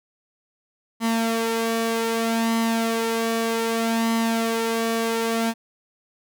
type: tone with flanger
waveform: sawtooth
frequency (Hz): 227.6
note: A#3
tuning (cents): -41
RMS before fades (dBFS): -23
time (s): 1-5.54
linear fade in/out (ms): 50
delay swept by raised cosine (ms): 0.98 to 2.68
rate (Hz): 0.64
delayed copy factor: +0.55
effects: none